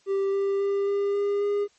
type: tone with pitch steps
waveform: triangle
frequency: 392 / 395.2 / 398.4 / 401.6 / 404.9 / 408.2 Hz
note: G4 / G4 / G4 / G4 / G#4 / G#4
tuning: 0 / +14 / +28 / +42 / -44 / -30 cents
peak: -20 dBFS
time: 0.06-1.68 s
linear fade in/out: 50 ms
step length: 270 ms
effects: white hiss -63 dBFS RMS until 1.78 s + MP3 32 kbps